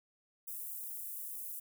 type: high-pass noise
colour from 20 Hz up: white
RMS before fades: -43 dBFS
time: 0.47-1.6 s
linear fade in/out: 10 ms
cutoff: 10000 Hz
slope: 24 dB/octave
effects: none